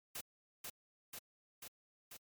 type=noise with echo; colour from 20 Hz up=white; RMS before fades=-44 dBFS; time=0.15-0.21 s; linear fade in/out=5 ms; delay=490 ms; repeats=4; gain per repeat=-2 dB; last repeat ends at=2.17 s; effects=MP3 96 kbps